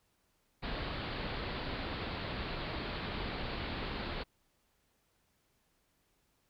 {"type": "low-pass noise", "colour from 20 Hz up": "pink", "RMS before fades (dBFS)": -39, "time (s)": [0.62, 4.24], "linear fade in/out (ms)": 20, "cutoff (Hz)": 4600, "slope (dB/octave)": 96, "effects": ["pink hiss -75 dBFS RMS until 6.49 s"]}